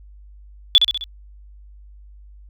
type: tone with echo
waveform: sine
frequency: 3446 Hz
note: A7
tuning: 37 cents flat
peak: -6 dBFS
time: 0.75-0.78 s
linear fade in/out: 0 ms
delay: 65 ms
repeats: 4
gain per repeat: -5 dB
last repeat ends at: 1.04 s
effects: added 50 Hz sine -41 dBFS peak until 2.49 s